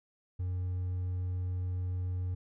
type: tone with hard clipping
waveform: triangle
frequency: 90.7 Hz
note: F#2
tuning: 34 cents flat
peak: -32 dBFS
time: 0.39-2.35 s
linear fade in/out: 10 ms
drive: 5 dB
effects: none